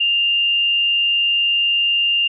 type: tone with frequency modulation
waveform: sine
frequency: 2800 Hz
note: F7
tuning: 4 cents sharp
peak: -14 dBFS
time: 0-2.28 s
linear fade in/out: 10 ms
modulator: 132 Hz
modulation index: 0.25
effects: none